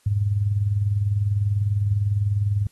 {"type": "tone with tremolo", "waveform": "sine", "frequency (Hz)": 102, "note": "G#2", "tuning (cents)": -31, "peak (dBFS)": -16, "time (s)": [0.06, 2.67], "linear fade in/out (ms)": 5, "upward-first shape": "sine", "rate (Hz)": 20, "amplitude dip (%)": 60, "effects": ["white hiss -61 dBFS RMS until 2.71 s", "AAC 32 kbps"]}